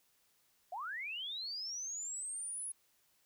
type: linear sweep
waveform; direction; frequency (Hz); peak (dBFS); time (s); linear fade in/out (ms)
sine; up; 659.3 to 10548; -39; 0.72-2.72; 5
effects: white hiss -73 dBFS RMS until 3.25 s